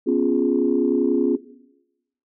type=chord; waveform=sine; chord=C# dominant seventh; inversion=third; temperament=equal; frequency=246.9 / 277.2 / 349.2 / 415.3 Hz; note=B3 / C#4 / E#4 / G#4; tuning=0 / 0 / 0 / 0 cents; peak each=-22 / -21 / -21 / -23 dBFS; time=0.06-1.37 s; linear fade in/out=20 ms; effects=noise-tail reverb RT60 0.9 s tail -17 dB re dry + tanh soft clip ceiling -7 dBFS